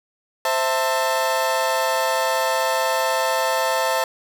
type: chord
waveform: 30% pulse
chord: A minor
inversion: first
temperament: equal with one note detuned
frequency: 523.3 / 659.3 / 894.9 Hz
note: C5 / E5 / A5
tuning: 0 / 0 / +29 cents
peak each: -21 / -21 / -20 dBFS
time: 0.45-4.04 s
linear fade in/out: 2 ms
effects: none